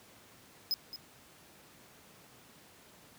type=tone with echo; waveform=square; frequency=5080 Hz; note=D#8; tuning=35 cents sharp; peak=-29 dBFS; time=0.71-0.74 s; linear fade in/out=0 ms; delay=220 ms; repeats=1; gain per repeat=-12 dB; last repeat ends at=0.96 s; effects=pink hiss -58 dBFS RMS until 3.18 s + high-pass 100 Hz 12 dB/octave